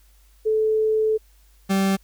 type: tone pair in turn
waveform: sine / 40% pulse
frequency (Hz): 435.6 / 194.04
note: A4 / G3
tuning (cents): -17 / -17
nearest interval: octave + major second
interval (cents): 1400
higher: first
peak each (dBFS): -17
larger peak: neither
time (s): 0.45-1.18 / 1.69-1.97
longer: first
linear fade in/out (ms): 20
effects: added 50 Hz sine -52 dBFS peak until 2.03 s + white hiss -61 dBFS RMS until 2.03 s